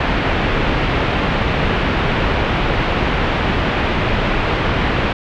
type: low-pass noise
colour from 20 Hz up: pink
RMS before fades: -17 dBFS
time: 0-5.13 s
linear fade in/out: 5 ms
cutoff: 3100 Hz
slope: 24 dB/octave
effects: none